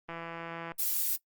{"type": "click train", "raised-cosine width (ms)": 0.5, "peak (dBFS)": -25, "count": 106, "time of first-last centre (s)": [0.09, 0.719], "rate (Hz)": 167}
{"type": "noise", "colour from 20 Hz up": "violet", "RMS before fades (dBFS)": -30, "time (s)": [0.78, 1.17], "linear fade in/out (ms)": 20}
{"effects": ["noise-tail reverb RT60 0.1 s tail -20 dB re dry", "Opus 24 kbps"]}